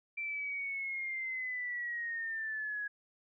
sine linear sweep, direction down, 2349 to 1661.2 Hz, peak -35 dBFS, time 0.17-2.88 s, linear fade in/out 10 ms, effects none

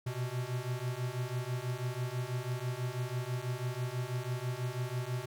square beating tone pair, 121.4 / 127.5 Hz, B2 / C3, -29 / -44 cents, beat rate 6.1 Hz, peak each -38 / -37 dBFS, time 0.06-5.26 s, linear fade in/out 10 ms, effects none

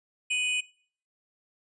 square tone pair together, 2489 / 2960 Hz, D#7 / F#7, 0 / 0 cents, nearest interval minor third, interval 300 cents, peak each -27 / -32 dBFS, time 0.3-0.61 s, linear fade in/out 10 ms, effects noise-tail reverb RT60 0.5 s tail -21 dB re dry + resampled to 22050 Hz

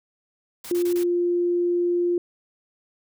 white noise bursts, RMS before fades -38 dBFS, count 4, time 0.64-1.036 s, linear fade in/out 5 ms, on 81 ms, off 24 ms
sine tone, 350 Hz, F4, 4 cents sharp, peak -19 dBFS, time 0.71-2.18 s, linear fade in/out 2 ms
effects none

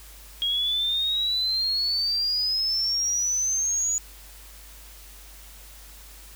sine exponential sweep, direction up, 3268 to 6870 Hz, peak -22 dBFS, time 0.42-3.98 s, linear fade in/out 0 ms, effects added 50 Hz sine -46 dBFS peak until 6.35 s + white hiss -48 dBFS RMS until 6.35 s

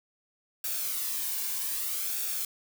blue noise with flanger, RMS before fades -32 dBFS, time 0.64-2.45 s, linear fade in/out 2 ms, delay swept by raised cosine 0.98 to 1.56 ms, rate 0.63 Hz, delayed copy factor -0.5, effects none

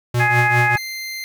square tone with tremolo, 121.3 Hz, B2, 31 cents flat, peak -15 dBFS, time 0.14-0.76 s, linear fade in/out 5 ms, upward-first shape triangle, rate 5 Hz, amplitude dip 85%
harmonic tone, 418.2 Hz, G#4, 12 cents sharp, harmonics 2 / 3 / 4 / 5 / 6, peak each -19 / -29 / -18 / -21 / -26 dBFS, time 0.19-0.78 s, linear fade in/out 20 ms
25% pulse tone, 2084 Hz, C7, 7 cents flat, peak -23 dBFS, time 0.77-1.24 s, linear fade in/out 0 ms
effects 8-bit

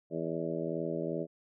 harmonic tone with a mistuned harmonic, 82.41 Hz, E2, in tune, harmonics 2 / 3 / 4 / 5 / 6 / 7 / 8, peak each -39 / -41 / -38 / -38 / -42 / -39 / -43 dBFS, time 0.1-1.27 s, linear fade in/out 50 ms, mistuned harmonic 8, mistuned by -49 cents, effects none

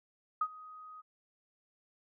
sine tone with ADSR envelope, 1253 Hz, D#6, 12 cents sharp, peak -26 dBFS, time 0.41-1.02 s, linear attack 5 ms, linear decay 57 ms, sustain -21 dB, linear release 21 ms, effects none

